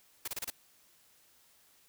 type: noise bursts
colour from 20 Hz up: white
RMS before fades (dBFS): -37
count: 5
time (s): 0.25-0.502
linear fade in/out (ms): 5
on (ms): 28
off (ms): 28
effects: white hiss -65 dBFS RMS until 1.88 s